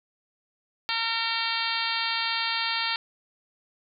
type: harmonic tone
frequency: 456.9 Hz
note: A#4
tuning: 35 cents flat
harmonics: 2 / 3 / 4 / 5 / 6 / 7 / 8 / 9 / 10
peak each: -34 / -34 / -34 / -34 / -34 / -34 / -34 / -34 / -34 dBFS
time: 0.89-2.96 s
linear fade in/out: 0 ms
effects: none